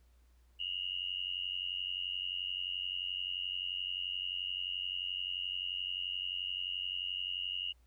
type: tone with amplitude modulation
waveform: sine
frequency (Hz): 2866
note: F7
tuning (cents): +44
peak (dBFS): -31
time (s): 0.59-7.73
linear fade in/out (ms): 20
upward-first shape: sine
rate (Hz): 91.5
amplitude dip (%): 95
effects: added 60 Hz sine -62 dBFS peak until 7.86 s + pink hiss -75 dBFS RMS until 7.86 s